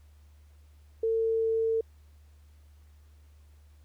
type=tone; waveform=sine; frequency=449.7 Hz; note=A4; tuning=38 cents sharp; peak=-24 dBFS; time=1.03-1.81 s; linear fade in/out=5 ms; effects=added 74 Hz sine -53 dBFS peak until 3.84 s + pink hiss -69 dBFS RMS until 3.84 s